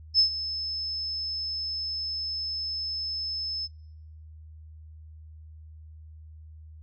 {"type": "tone with ADSR envelope", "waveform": "sine", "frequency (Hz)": 5230, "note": "E8", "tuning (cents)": -15, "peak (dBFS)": -15, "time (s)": [0.14, 3.68], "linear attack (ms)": 50, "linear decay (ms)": 100, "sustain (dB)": -14, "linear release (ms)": 32, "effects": ["noise-tail reverb RT60 0.7 s tail -24 dB re dry", "added 78 Hz sine -44 dBFS peak until 6.82 s"]}